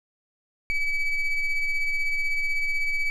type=ring-modulated tone; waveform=triangle; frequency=1148 Hz; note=D6; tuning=40 cents flat; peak=-17 dBFS; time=0.7-3.1 s; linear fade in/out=0 ms; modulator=1140 Hz; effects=none